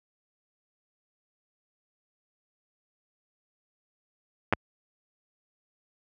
clicks, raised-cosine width 0.5 ms, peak -7 dBFS, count 2, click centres 4.526 / 4.535 s, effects high-pass 60 Hz 12 dB/octave

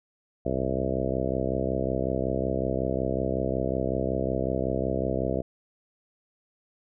harmonic tone with a mistuned harmonic, 65.41 Hz, C2, in tune, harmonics 1 / 2 / 3 / 4 / 5 / 6 / 7 / 8 / 9 / 10, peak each -34 / -34 / -34 / -34 / -34 / -34 / -34 / -34 / -34 / -34 dBFS, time 0.45-5.42 s, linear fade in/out 10 ms, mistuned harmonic 1, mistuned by +32 cents, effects none

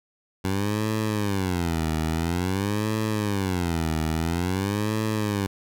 15% pulse tone with vibrato, 92.9 Hz, F#2, 7 cents sharp, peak -17 dBFS, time 0.44-5.47 s, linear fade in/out 10 ms, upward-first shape sine, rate 0.49 Hz, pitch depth 280 cents each way, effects none

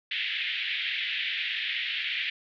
white band-pass noise, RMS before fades -31 dBFS, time 0.11-2.3 s, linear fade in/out 5 ms, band 1800 to 3500 Hz, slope 48 dB/octave, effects none

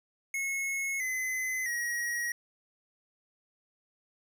square tone with pitch steps, 2181 / 2035 / 1898.7 Hz, C#7 / C7 / A#6, -29 / -49 / +31 cents, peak -31 dBFS, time 0.34-2.32 s, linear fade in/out 2 ms, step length 660 ms, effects none

